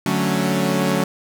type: chord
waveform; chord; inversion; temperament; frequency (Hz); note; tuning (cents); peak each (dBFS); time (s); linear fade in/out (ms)
sawtooth; D major seventh; none; equal; 146.83 / 185 / 220 / 277.2; D3 / F#3 / A3 / C#4; 0 / 0 / 0 / 0; -21 / -17 / -20 / -20; 0.06-1.04; 2
effects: none